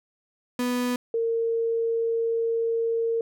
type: tone pair in turn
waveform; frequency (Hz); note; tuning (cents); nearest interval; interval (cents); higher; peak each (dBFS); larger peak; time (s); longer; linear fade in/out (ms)
35% pulse / sine; 246.9 / 458.3; B3 / A#4; 0 / -29; major seventh; 1071; second; -22; neither; 0.59-0.96 / 1.14-3.21; second; 2
effects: none